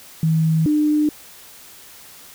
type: tone pair in turn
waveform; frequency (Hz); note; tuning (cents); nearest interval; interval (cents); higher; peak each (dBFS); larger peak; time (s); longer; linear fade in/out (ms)
sine; 160 / 300.9; D#3 / D4; +49 / +42; major seventh; 1093; second; -14; neither; 0.23-0.66 / 0.66-1.09; neither; 2
effects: white hiss -43 dBFS RMS until 2.34 s